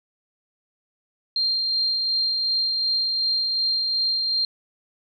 sine tone with tremolo, 4186 Hz, C8, in tune, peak -19 dBFS, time 1.36-4.45 s, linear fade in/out 2 ms, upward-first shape sine, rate 2.7 Hz, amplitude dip 25%, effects none

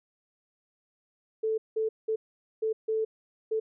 sine tone bursts at uneven times, 440 Hz, A4, in tune, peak -25 dBFS, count 6, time 1.43-1.58 / 1.76-1.89 / 2.08-2.16 / 2.62-2.73 / 2.88-3.05 / 3.51-3.6 s, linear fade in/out 10 ms, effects none

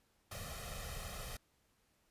pink noise with comb filter, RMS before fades -45 dBFS, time 0.31-1.37 s, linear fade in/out 5 ms, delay 1.6 ms, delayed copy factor +0.85, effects pink hiss -75 dBFS RMS until 2.1 s + resampled to 32000 Hz

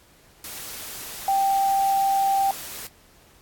sine tone in noise, 784 Hz, G5, in tune, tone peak -18 dBFS, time 1.28-2.51 s, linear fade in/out 2 ms, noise white, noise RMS -36 dBFS, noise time 0.44-2.87 s, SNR +15 dB, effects pink hiss -55 dBFS RMS until 3.41 s + AAC 64 kbps

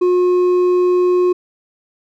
sine tone with hard clipping, 360 Hz, F#4, 47 cents flat, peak -12 dBFS, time 0.01-1.33 s, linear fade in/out 10 ms, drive 4 dB, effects none

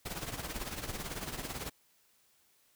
pink noise with tremolo, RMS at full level -37 dBFS, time 0.05-1.7 s, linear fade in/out 10 ms, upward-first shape triangle, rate 18 Hz, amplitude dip 75%, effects white hiss -69 dBFS RMS until 2.75 s

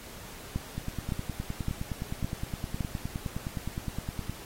two click trains, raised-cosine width 5 ms, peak -17 / -20 dBFS, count 5 / 35, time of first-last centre 0.56-2.807 / 0.78-4.296 s, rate 1.78 / 9.67 Hz, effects pink hiss -46 dBFS RMS until 4.45 s + AAC 48 kbps

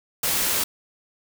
white noise, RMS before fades -23 dBFS, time 0.23-0.64 s, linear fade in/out 5 ms, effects none

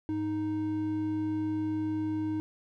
triangle tone pair together, 103.83 / 311.1 Hz, G#2 / D#4, 0 / 0 cents, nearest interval octave + perfect fifth, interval 1900 cents, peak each -36 / -27 dBFS, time 0.09-2.4 s, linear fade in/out 0 ms, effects none

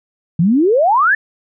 sine exponential sweep, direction up, 155.56 to 1806 Hz, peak -9 dBFS, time 0.39-1.15 s, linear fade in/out 5 ms, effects none

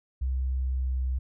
sine tone with pitch glide, 64.8 to 64.24 Hz, C2 to C2, -16 to -31 cents, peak -25 dBFS, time 0.21-1.19 s, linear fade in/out 10 ms, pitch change -15 cents, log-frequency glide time 0.58-0.99 s, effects none

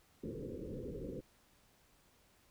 white low-pass noise, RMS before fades -44 dBFS, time 0.23-1.21 s, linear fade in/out 5 ms, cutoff 520 Hz, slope 96 dB/octave, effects pink hiss -69 dBFS RMS until 2.5 s

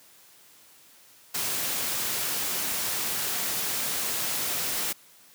white noise, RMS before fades -29 dBFS, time 1.34-4.93 s, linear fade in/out 10 ms, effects white hiss -55 dBFS RMS until 5.34 s + high-pass 100 Hz 12 dB/octave

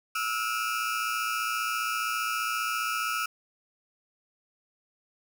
35% pulse tone cluster, 1307 / 1422 / 2388 Hz, E6 / F6 / D7, -15 / +31 / +28 cents, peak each -28 / -31 / -37 dBFS, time 0.15-3.26 s, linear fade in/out 5 ms, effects 9-bit

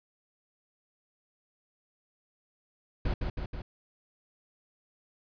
brown noise with echo, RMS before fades -28 dBFS, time 3.05-3.14 s, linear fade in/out 5 ms, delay 160 ms, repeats 3, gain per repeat -3 dB, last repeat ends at 3.62 s, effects resampled to 11025 Hz

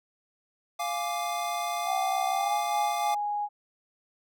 square chord, D diminished, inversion first, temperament equal, 698.5 / 830.6 / 1174.7 Hz, F5 / Ab5 / D6, 0 / 0 / 0 cents, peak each -32 / -36 / -35 dBFS, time 0.79-3.15 s, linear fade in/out 10 ms
sine tone with pitch glide, 763 to 827.3 Hz, G5 to G#5, -47 to -7 cents, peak -27 dBFS, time 1.85-3.49 s, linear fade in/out 50 ms, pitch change +140 cents, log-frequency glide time 2.31-2.55 s
effects none

